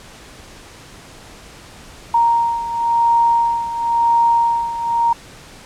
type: beating tone pair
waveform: sine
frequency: 932.3 / 933.26 Hz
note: A#5 / A#5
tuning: 0 / +2 cents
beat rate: 0.96 Hz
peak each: -14 / -19 dBFS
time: 2.14-5.13 s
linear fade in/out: 5 ms
effects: pink hiss -40 dBFS RMS until 5.65 s + low-pass 9000 Hz 12 dB/octave